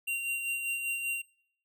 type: tone with tremolo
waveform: square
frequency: 2764 Hz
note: F7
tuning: 19 cents flat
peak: -30 dBFS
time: 0.07-1.22 s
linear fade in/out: 10 ms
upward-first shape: sine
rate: 5.1 Hz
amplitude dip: 45%
effects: noise-tail reverb RT60 0.7 s tail -25 dB re dry